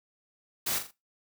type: noise with echo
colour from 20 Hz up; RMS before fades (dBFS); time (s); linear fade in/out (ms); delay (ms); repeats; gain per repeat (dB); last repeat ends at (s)
white; -30; 0.66-0.79; 10; 41; 3; -8; 0.913
effects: noise-tail reverb RT60 0.2 s tail -17 dB re dry